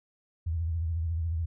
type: tone with vibrato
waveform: sine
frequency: 82.41 Hz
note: E2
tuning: in tune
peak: -27 dBFS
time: 0.46-1.46 s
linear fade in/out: 10 ms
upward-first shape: triangle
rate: 14 Hz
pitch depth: 110 cents each way
effects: none